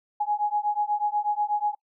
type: beating tone pair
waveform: sine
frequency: 830 / 838.2 Hz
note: G#5 / G#5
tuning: -1 / +16 cents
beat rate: 8.2 Hz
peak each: -26 / -26 dBFS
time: 0.2-1.75 s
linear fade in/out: 10 ms
effects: noise-tail reverb RT60 0.1 s tail -25 dB re dry